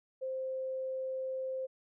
sine tone, 523.3 Hz, C5, in tune, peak -34 dBFS, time 0.21-1.67 s, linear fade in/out 20 ms, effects none

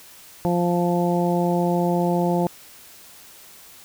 harmonic tone, 174.61 Hz, F3, in tune, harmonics 1 / 2 / 3 / 4 / 5, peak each -21 / -24 / -26 / -27 / -28 dBFS, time 0.45-2.47 s, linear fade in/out 0 ms, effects white hiss -46 dBFS RMS until 3.84 s

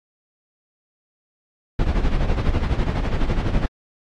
brown noise with tremolo, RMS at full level -17 dBFS, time 1.79-3.66 s, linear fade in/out 2 ms, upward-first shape sine, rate 12 Hz, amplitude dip 65%, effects low-pass 4000 Hz 12 dB/octave + AAC 48 kbps

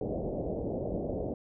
white low-pass noise, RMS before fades -34 dBFS, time 0.01-1.34 s, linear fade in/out 2 ms, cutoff 640 Hz, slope 48 dB/octave, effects none

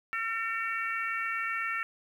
harmonic tone, 452.8 Hz, A4, 50 cents sharp, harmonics 3 / 4 / 5 / 6, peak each -34 / -34 / -36 / -40 dBFS, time 0.13-1.83 s, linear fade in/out 0 ms, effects 10-bit

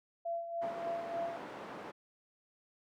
sine tone with tremolo, 678 Hz, E5, 49 cents sharp, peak -33 dBFS, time 0.25-1.37 s, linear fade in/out 10 ms, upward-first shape sine, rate 3.4 Hz, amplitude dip 60%
white band-pass noise, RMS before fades -46 dBFS, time 0.61-1.92 s, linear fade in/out 20 ms, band 200 to 920 Hz, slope 12 dB/octave
effects none

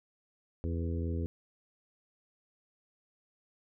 harmonic tone with a mistuned harmonic, 84.2 Hz, E2, 37 cents sharp, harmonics 1 / 2 / 3 / 4 / 5 / 6, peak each -32 / -41 / -40 / -43 / -44 / -47 dBFS, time 0.64-1.26 s, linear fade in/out 0 ms, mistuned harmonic 6, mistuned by -26 cents, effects none

